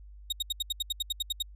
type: tone bursts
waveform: 40% pulse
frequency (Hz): 3747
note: A#7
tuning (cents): +8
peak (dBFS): -26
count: 12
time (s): 0.3-1.425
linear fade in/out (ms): 5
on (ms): 25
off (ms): 75
effects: added 50 Hz sine -46 dBFS peak until 1.55 s